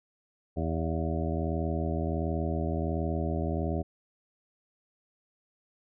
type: harmonic tone with a mistuned harmonic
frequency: 81.4 Hz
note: E2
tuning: 21 cents flat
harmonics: 1 / 2 / 3 / 4 / 5 / 7 / 8 / 9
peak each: -31 / -34 / -36 / -37 / -38 / -39 / -40 / -41 dBFS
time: 0.56-3.83 s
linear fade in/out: 20 ms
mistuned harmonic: 9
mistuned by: -35 cents
effects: none